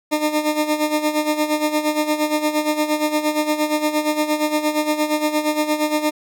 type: tone with tremolo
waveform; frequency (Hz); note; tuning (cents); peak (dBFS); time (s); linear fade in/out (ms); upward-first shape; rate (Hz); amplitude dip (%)
20% pulse; 303.3; D#4; -44; -10; 0.11-6.11; 20; sine; 8.6; 70
effects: none